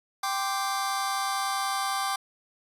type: chord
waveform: sawtooth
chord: G suspended fourth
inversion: none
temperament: just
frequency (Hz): 784 / 1045.3 / 1176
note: G5 / C6 / D6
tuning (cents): 0 / -2 / +2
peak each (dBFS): -26 / -31 / -26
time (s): 0.23-2.16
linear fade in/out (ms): 5
effects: resampled to 32000 Hz

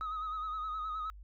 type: tone with vibrato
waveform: sine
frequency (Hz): 1265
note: D#6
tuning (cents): +28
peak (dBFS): -33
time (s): 0.01-1.1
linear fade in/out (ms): 0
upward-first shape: sine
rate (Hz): 9.6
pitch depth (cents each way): 48
effects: tanh soft clip ceiling -33 dBFS + added 50 Hz sine -48 dBFS peak until 1.23 s

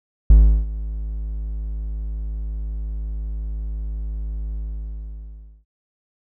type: tone with ADSR envelope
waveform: triangle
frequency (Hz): 52.8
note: G#1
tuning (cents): +29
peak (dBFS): -3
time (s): 0.3-5.65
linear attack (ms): 3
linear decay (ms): 350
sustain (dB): -19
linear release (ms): 1100
effects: none

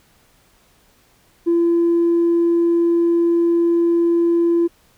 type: tone with tanh clipping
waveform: triangle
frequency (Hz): 339.7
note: F4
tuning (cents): -48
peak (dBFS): -13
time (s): 1.46-4.68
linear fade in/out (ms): 20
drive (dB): 5
effects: pink hiss -56 dBFS RMS until 4.97 s

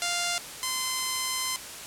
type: tone pair in turn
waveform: 5% pulse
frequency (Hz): 698.5 / 1032.6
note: F5 / C6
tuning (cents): 0 / -23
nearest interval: perfect fifth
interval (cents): 677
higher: second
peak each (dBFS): -15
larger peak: neither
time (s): 0.02-0.38 / 0.63-1.56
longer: second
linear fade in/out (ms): 0
effects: white hiss -40 dBFS RMS until 1.86 s + low-pass 11000 Hz 12 dB/octave

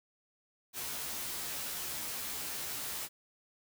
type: noise with comb filter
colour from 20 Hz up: white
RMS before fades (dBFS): -39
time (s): 0.73-3.09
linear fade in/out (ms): 50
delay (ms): 14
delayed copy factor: +0.95
effects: none

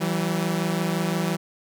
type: tone pair together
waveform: sawtooth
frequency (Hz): 165.1 / 190.86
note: E3 / G3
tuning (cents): +3 / -46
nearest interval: minor third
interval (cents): 251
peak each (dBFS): -21 / -22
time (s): 0-1.37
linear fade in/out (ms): 20
effects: none

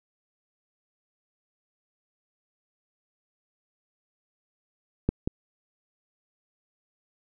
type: clicks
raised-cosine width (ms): 3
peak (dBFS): -9 / -13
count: 2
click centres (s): 5.09 / 5.275
effects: none

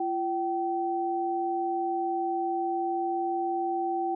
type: tone pair together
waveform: sine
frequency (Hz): 343.1 / 770.2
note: F4 / G5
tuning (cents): -31 / -31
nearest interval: octave + major second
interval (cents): 1400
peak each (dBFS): -30 / -28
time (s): 0-4.15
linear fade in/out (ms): 5
effects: none

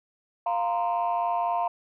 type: chord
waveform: sine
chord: F suspended fourth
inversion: none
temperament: equal with one note detuned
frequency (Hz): 698.5 / 932.3 / 1036.3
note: F5 / Bb5 / C6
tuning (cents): 0 / 0 / -17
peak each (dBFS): -25 / -27 / -30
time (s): 0.46-1.68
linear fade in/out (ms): 5
effects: tanh soft clip ceiling -18 dBFS

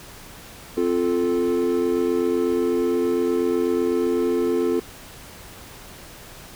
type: chord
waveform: triangle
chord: F major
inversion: second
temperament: equal with one note detuned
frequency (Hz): 261.6 / 349.2 / 437.5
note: C4 / F4 / A4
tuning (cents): 0 / 0 / -10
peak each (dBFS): -23 / -20 / -21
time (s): 0.77-4.8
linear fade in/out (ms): 5
effects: pink hiss -42 dBFS RMS until 6.55 s

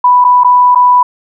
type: tone with dropouts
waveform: sine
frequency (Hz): 989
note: B5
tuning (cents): +2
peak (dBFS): -3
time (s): 0.04-1.03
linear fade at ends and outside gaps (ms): 5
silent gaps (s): 0.243-0.247 / 0.436-0.445 / 0.749-0.756
effects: none

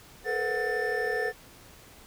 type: tone cluster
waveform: triangle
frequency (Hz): 433.2 / 472.6 / 505 / 735 / 1777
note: A4 / A#4 / B4 / F#5 / A6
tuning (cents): -27 / +24 / +39 / -12 / +17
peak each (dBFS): -30 / -32 / -33 / -34 / -29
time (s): 0.24-1.33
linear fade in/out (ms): 50
effects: pink hiss -52 dBFS RMS until 2.06 s

